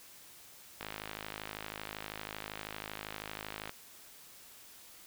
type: click train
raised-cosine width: 0.3 ms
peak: -23 dBFS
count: 153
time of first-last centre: 0.81-3.694 s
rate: 52.7 Hz
effects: white hiss -55 dBFS RMS until 5.06 s